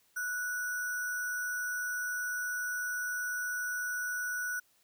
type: tone with sample-and-hold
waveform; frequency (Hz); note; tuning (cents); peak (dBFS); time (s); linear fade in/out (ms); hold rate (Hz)
sine; 1473; F#6; -8; -32; 0.16-4.6; 10; 7350
effects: white hiss -69 dBFS RMS until 4.83 s